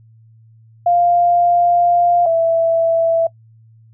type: tone pair in turn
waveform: sine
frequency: 698.5 / 662 Hz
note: F5 / E5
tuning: 0 / +7 cents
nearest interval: minor second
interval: 93 cents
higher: first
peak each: -10 / -11 dBFS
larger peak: first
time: 0.86-2.26 / 2.26-3.27 s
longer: first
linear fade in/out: 5 ms
effects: noise-tail reverb RT60 0.1 s tail -23 dB re dry + added 112 Hz sine -44 dBFS peak until 3.93 s